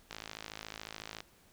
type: click train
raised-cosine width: 0.2 ms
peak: -24 dBFS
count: 60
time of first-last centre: 0.11-1.205 s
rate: 53.9 Hz
effects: pink hiss -64 dBFS RMS until 1.52 s